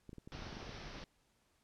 clicks, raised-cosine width 3 ms, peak -37 dBFS, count 12, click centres 0.093 / 0.131 / 0.183 / 0.275 / 0.35 / 0.392 / 0.422 / 0.468 / 0.528 / 0.569 / 0.628 / 0.693 s
pink low-pass noise, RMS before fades -49 dBFS, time 0.32-1.04 s, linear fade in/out 0 ms, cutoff 5900 Hz, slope 96 dB/octave
effects pink hiss -75 dBFS RMS until 1.63 s + low-pass 11000 Hz 12 dB/octave

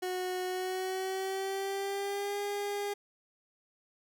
30% pulse tone with pitch glide, 366.5 to 406.7 Hz, F#4 to G#4, -16 to -36 cents, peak -30 dBFS, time 0.02-2.94 s, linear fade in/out 10 ms, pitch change +180 cents, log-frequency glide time 0.45-2.4 s, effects none

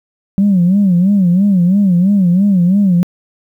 sine tone with vibrato, 188.2 Hz, F#3, 30 cents sharp, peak -6 dBFS, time 0.38-3.03 s, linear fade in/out 0 ms, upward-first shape sine, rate 3 Hz, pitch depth 150 cents each way, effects tanh soft clip ceiling -4 dBFS + 8-bit

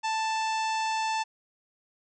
harmonic tone, 882 Hz, A5, 4 cents sharp, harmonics 1 / 2 / 3 / 4 / 5 / 6 / 7 / 8 / 9, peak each -27 / -38 / -36 / -42 / -42 / -43 / -45 / -48 / -50 dBFS, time 0.03-1.24 s, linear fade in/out 20 ms, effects none

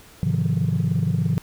sine chord, F minor seventh, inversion first, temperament just, 104.77 / 130.96 / 157.15 / 174.61 Hz, Ab2 / C3 / Eb3 / F3, +16 / +2 / +18 / 0 cents, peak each -24 / -23 / -22 / -23 dBFS, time 0.23-1.38 s, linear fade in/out 0 ms, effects tanh soft clip ceiling -13 dBFS + pink hiss -48 dBFS RMS until 1.42 s

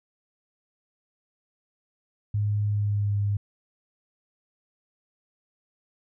sine tone with pitch glide, 103.9 to 101.82 Hz, G#2 to G#2, +1 to -34 cents, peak -22 dBFS, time 2.34-3.37 s, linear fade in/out 5 ms, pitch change -35 cents, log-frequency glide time 2.66-3.18 s, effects none

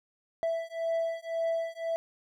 triangle beating tone pair, 660 / 661.9 Hz, E5 / E5, +2 / +7 cents, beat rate 1.9 Hz, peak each -30 dBFS, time 0.43-1.96 s, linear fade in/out 0 ms, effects none

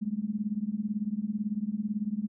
sine tone with tremolo, 210 Hz, G#3, 19 cents sharp, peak -24 dBFS, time 0.01-2.28 s, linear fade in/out 20 ms, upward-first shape triangle, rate 18 Hz, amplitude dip 100%, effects none

